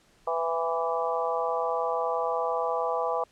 harmonic tone with a mistuned harmonic, 165.9 Hz, E3, 11 cents sharp, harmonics 3 / 4 / 5 / 6 / 7, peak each -30 / -31 / -32 / -33 / -33 dBFS, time 0.27-3.24 s, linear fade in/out 5 ms, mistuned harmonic 5, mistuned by -19 cents, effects pink hiss -62 dBFS RMS until 3.31 s + low-pass 9000 Hz 12 dB/octave

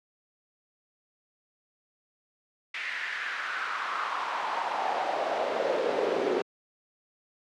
brown noise with high-pass filter sweep, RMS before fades -30 dBFS, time 2.74-6.42 s, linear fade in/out 5 ms, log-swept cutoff 2100 to 380 Hz, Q 3.6, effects high-pass 200 Hz 12 dB/octave + low-pass 4000 Hz 12 dB/octave

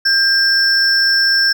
triangle tone pair together, 1597 / 5372 Hz, G6 / E8, +32 / +32 cents, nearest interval octave + major sixth, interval 2100 cents, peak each -12 dBFS, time 0.05-1.53 s, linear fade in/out 10 ms, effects none

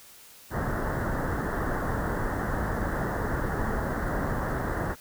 pink low-pass noise, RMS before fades -29 dBFS, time 0.5-4.96 s, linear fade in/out 50 ms, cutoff 1900 Hz, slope 96 dB/octave, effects white hiss -51 dBFS RMS until 5 s

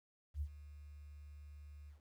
sine tone with ADSR envelope, 73.42 Hz, D2, in tune, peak -35 dBFS, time 0.34-2.01 s, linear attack 71 ms, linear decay 68 ms, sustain -16 dB, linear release 120 ms, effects 12-bit

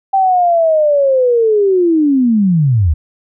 sine linear sweep, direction down, 784 to 69.5 Hz, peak -8 dBFS, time 0.13-2.94 s, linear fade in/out 10 ms, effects none

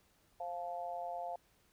sine tone with amplitude modulation, 698.5 Hz, F5, in tune, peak -34 dBFS, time 0.4-1.36 s, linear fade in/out 5 ms, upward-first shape sine, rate 171 Hz, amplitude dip 95%, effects pink hiss -71 dBFS RMS until 1.72 s

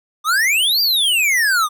square exponential two-way sweep, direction up then down, 1174.7 to 4821 to 1174.7 Hz, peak -14 dBFS, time 0.24-1.69 s, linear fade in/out 50 ms, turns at 0.81 s, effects none

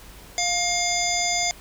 harmonic tone with a mistuned harmonic, 702 Hz, F5, 9 cents sharp, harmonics 1 / 3 / 5 / 7 / 9 / 10, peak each -27 / -27 / -31 / -28 / -29 / -28 dBFS, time 0.38-1.51 s, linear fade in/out 0 ms, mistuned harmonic 3, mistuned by +21 cents, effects added 50 Hz sine -46 dBFS peak until 1.6 s + pink hiss -46 dBFS RMS until 1.6 s

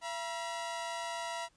sawtooth tone pair together, 675.5 / 960 Hz, E5 / B5, +42 / -49 cents, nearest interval tritone, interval 609 cents, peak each -36 / -35 dBFS, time 0.01-1.49 s, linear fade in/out 50 ms, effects pink hiss -70 dBFS RMS until 1.56 s + resampled to 22050 Hz

